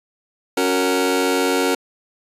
sawtooth chord, F# major, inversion second, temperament just, 277.5 / 370 / 462.5 Hz, C#4 / F#4 / A#4, +2 / 0 / -14 cents, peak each -17 dBFS, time 0.57-1.75 s, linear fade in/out 5 ms, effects resampled to 32000 Hz

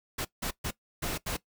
pink noise bursts at uneven times, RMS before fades -33 dBFS, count 5, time 0.18-0.25 / 0.42-0.51 / 0.64-0.71 / 1.02-1.18 / 1.26-1.37 s, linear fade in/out 10 ms, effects noise-tail reverb RT60 0.1 s tail -18 dB re dry

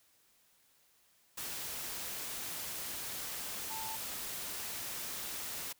sine tone in noise, 887 Hz, A5, 14 cents sharp, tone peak -42 dBFS, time 3.7-3.96 s, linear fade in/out 10 ms, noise white, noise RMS -41 dBFS, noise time 1.37-5.73 s, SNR -4 dB, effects white hiss -69 dBFS RMS until 5.79 s

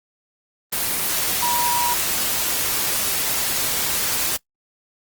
sine tone in noise, 962 Hz, B5, 46 cents flat, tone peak -20 dBFS, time 1.42-1.94 s, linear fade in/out 10 ms, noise white, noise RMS -22 dBFS, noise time 0.72-4.37 s, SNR -1 dB, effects noise-tail reverb RT60 0.1 s tail -22 dB re dry + Opus 24 kbps

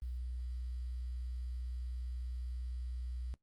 sine tone with quantisation, 61.5 Hz, B1, 7 cents flat, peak -38 dBFS, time 0.02-3.34 s, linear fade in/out 0 ms, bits 11, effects noise-tail reverb RT60 0.1 s tail -20 dB re dry + Opus 24 kbps

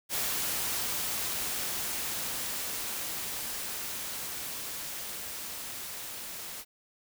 white noise with level ramp, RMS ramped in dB -31 to -41 dBFS, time 0.09-6.65 s, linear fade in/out 50 ms, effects none

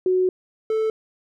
sine / triangle tone pair in turn, 369.3 / 439.2 Hz, F#4 / A4, -3 / -3 cents, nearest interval minor third, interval 300 cents, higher second, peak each -16 / -17 dBFS, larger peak first, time 0.06-0.29 / 0.7-0.9 s, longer first, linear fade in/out 2 ms, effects none

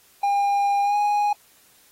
triangle tone with pitch glide, 805 to 826.7 Hz, G5 to G#5, +46 to -8 cents, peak -16 dBFS, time 0.23-1.33 s, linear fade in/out 5 ms, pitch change +46 cents, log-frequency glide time 0.83-0.96 s, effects white hiss -56 dBFS RMS until 1.91 s + AAC 48 kbps

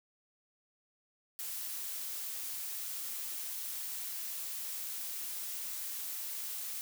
blue noise, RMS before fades -40 dBFS, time 1.39-6.81 s, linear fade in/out 0 ms, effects none

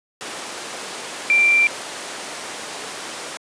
sine tone in noise, 2359 Hz, D7, 7 cents sharp, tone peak -12 dBFS, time 1.3-1.67 s, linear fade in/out 0 ms, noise pink, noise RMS -29 dBFS, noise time 0.21-3.37 s, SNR +14 dB, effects high-pass 400 Hz 12 dB/octave + resampled to 22050 Hz

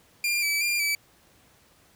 sawtooth tone with vibrato, 2349 Hz, D7, in tune, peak -20 dBFS, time 0.24-0.95 s, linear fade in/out 2 ms, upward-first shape square, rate 2.7 Hz, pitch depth 34 cents each way, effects pink hiss -59 dBFS RMS until 1.95 s + high-pass 60 Hz 12 dB/octave

